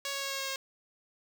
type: tone with pitch steps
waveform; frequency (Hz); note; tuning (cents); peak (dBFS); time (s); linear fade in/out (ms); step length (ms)
5% pulse; 556 / 552.5 / 549 / 545.5 / 542 / 538.6; C#5 / C#5 / C#5 / C#5 / C#5 / C#5; +5 / -6 / -17 / -28 / -39 / -50; -22; 0.05-0.56; 2; 85
effects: none